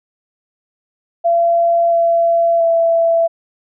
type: tone with pitch steps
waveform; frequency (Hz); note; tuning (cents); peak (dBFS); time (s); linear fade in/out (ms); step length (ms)
sine; 680 / 675 / 667; F5 / E5 / E5; -46 / +41 / +20; -10; 1.24-3.28; 20; 680
effects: none